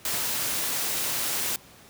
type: noise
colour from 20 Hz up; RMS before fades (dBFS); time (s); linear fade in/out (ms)
white; -28; 0.05-1.56; 2
effects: pink hiss -51 dBFS RMS until 1.89 s + high-pass 80 Hz 12 dB/octave